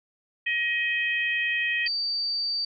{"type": "harmonic tone", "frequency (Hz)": 631, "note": "D#5", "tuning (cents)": 24, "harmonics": [3, 4, 5], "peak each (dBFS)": [-26, -27, -34], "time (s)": [0.46, 1.88], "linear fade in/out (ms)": 10}
{"type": "tone", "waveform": "sine", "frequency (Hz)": 4625, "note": "D8", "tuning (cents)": -27, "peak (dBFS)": -25, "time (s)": [1.86, 2.65], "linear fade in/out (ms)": 5}
{"effects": []}